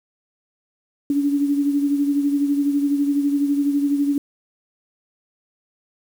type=beating tone pair; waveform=sine; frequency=283.8 / 295.8 Hz; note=C#4 / D4; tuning=+41 / +13 cents; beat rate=12 Hz; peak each=-17 / -26 dBFS; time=1.1-4.18 s; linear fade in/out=2 ms; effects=7-bit